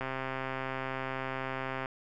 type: click train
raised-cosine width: 0.5 ms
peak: -20 dBFS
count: 245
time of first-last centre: 0.01-1.858 s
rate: 132 Hz
effects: none